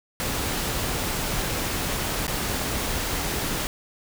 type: noise with dropouts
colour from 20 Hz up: pink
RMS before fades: -27 dBFS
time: 0.2-3.67 s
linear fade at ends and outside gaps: 0 ms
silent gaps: 2.268-2.279 s
effects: none